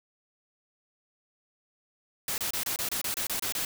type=noise bursts; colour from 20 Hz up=white; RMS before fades=-31 dBFS; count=11; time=2.28-3.65 s; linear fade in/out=2 ms; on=100 ms; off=27 ms; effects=none